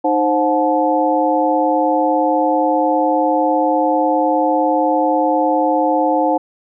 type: tone cluster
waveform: sine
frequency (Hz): 308.6 / 527 / 725 / 865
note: D#4 / C5 / F#5 / A5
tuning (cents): -14 / +12 / -35 / -30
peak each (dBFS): -18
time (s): 0.04-6.38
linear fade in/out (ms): 10
effects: none